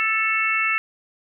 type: harmonic tone with a mistuned harmonic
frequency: 440 Hz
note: A4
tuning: in tune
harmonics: 3 / 4 / 5 / 6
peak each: -25 / -27 / -23 / -23 dBFS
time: 0-0.78 s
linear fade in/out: 0 ms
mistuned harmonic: 6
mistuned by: +20 cents
effects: none